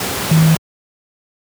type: tone in noise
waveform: sine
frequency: 160 Hz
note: D#3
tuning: 49 cents sharp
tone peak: -7 dBFS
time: 0.31-0.55 s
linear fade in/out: 5 ms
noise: pink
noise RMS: -20 dBFS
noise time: 0-0.57 s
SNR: +10 dB
effects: high-pass 100 Hz 12 dB/octave